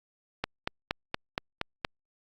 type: click train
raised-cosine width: 0.3 ms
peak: -12 dBFS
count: 7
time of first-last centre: 0.44-1.848 s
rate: 4.26 Hz
effects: Opus 48 kbps